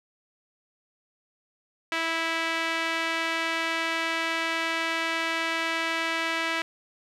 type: tone with band-pass filter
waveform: sawtooth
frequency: 328.2 Hz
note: E4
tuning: 8 cents flat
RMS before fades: -28 dBFS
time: 1.92-6.62 s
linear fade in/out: 2 ms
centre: 2200 Hz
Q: 1.4
effects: none